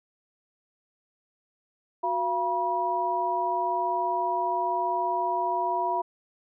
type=tone cluster; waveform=sine; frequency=367 / 687 / 966 Hz; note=F#4 / F5 / B5; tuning=-14 / -29 / -39 cents; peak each=-33 / -29 / -26 dBFS; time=2.03-6.02 s; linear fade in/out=10 ms; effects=none